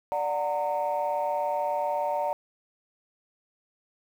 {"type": "chord", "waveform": "sine", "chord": "D augmented", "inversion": "none", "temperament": "just", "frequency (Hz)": [587.3, 734.2, 917.7], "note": ["D5", "F#5", "A#5"], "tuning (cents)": [0, -14, -27], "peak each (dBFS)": [-28, -30, -28], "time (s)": [0.12, 2.33], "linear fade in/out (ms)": 0, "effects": ["tanh soft clip ceiling -19 dBFS", "9-bit"]}